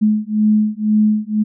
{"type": "beating tone pair", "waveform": "sine", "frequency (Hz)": [212.3, 214.3], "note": ["G#3", "A3"], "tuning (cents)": [38, -45], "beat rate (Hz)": 2, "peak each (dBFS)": -15, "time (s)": [0.01, 1.44], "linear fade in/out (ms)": 20, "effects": []}